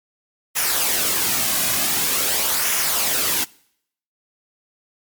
white noise with flanger, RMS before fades -20 dBFS, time 0.55-3.45 s, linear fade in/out 20 ms, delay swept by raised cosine 0.23 to 2.23 ms, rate 0.46 Hz, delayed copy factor -0.5, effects noise-tail reverb RT60 0.7 s tail -24 dB re dry + MP3 96 kbps

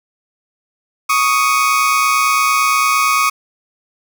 30% pulse tone pair together, 1115.7 / 1244.5 Hz, C#6 / D#6, +11 / 0 cents, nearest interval major second, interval 189 cents, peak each -12 dBFS, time 1.09-3.3 s, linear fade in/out 10 ms, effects none

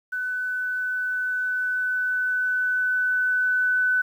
sine tone with level ramp, 1501 Hz, F#6, 24 cents sharp, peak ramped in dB -25 to -18 dBFS, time 0.12-4.02 s, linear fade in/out 10 ms, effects 9-bit

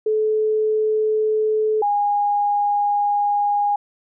sine tone pair in turn, 432.2 / 819.9 Hz, A4 / G#5, -31 / -22 cents, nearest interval major seventh, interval 1109 cents, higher second, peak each -16 dBFS, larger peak neither, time 0.06-1.82 / 1.82-3.76 s, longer second, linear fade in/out 5 ms, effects none

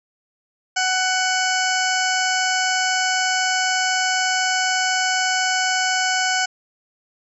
harmonic tone, 746 Hz, F#5, 14 cents sharp, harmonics 1 / 2 / 3 / 4 / 6 / 7 / 8 / 9 / 10, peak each -23 / -22 / -28 / -28 / -31 / -28 / -30 / -31 / -32 dBFS, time 0.76-6.46 s, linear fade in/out 10 ms, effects none

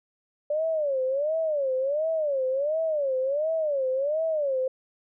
sine tone with vibrato, 579 Hz, D5, 25 cents flat, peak -23 dBFS, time 0.5-4.68 s, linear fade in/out 5 ms, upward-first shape sine, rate 1.4 Hz, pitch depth 200 cents each way, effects none

